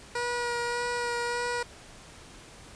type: tone with vibrato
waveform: 15% pulse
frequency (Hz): 480.6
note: B4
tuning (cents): -47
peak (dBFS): -22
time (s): 0.15-1.63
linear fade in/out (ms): 5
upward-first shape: sine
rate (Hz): 1.7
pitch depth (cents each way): 14
effects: pink hiss -49 dBFS RMS until 2.75 s + resampled to 22050 Hz